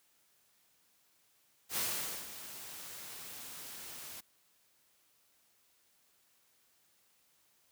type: noise with ADSR envelope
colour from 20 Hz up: white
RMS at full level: -34 dBFS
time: 1.69-4.21 s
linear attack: 82 ms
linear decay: 490 ms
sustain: -13 dB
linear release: 12 ms
effects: white hiss -71 dBFS RMS until 7.71 s + high-pass 60 Hz 12 dB/octave